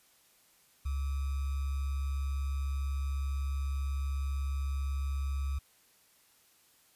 sine tone with sample-and-hold, 69 Hz, C#2, 7 cents flat, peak -30 dBFS, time 0.85-5.59 s, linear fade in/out 10 ms, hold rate 1225 Hz, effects white hiss -65 dBFS RMS until 6.95 s + resampled to 32000 Hz

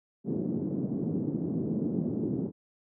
white band-pass noise, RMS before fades -31 dBFS, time 0.24-2.52 s, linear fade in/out 50 ms, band 140 to 320 Hz, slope 24 dB/octave, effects none

